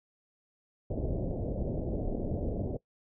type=low-pass noise; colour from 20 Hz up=pink; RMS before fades=-33 dBFS; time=0.9-2.77 s; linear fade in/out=5 ms; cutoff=640 Hz; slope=48 dB/octave; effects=noise-tail reverb RT60 0.1 s tail -19 dB re dry